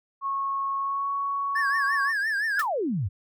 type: tone with pitch glide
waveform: sine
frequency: 1097 to 1115.5 Hz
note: C#6 to C#6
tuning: -18 to +11 cents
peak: -25 dBFS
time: 0.21-2.13 s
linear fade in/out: 50 ms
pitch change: +29 cents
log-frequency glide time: 0.78-1.1 s
type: tone with vibrato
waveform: triangle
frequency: 1700 Hz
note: G#6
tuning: 40 cents sharp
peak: -22 dBFS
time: 1.55-2.62 s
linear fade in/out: 10 ms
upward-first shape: triangle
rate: 5.8 Hz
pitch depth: 140 cents each way
type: exponential sweep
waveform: sine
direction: down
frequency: 1700 to 84.2 Hz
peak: -24 dBFS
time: 2.56-3.09 s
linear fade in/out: 20 ms
type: noise with exponential decay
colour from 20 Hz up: white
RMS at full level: -31 dBFS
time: 2.59-2.69 s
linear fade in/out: 5 ms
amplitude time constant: 20 ms
effects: none